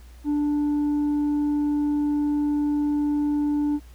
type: tone with tanh clipping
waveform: sine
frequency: 293.7 Hz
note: D4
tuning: in tune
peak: -21 dBFS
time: 0.24-3.8 s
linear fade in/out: 50 ms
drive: 3 dB
effects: added 60 Hz sine -43 dBFS peak until 3.94 s + pink hiss -56 dBFS RMS until 3.94 s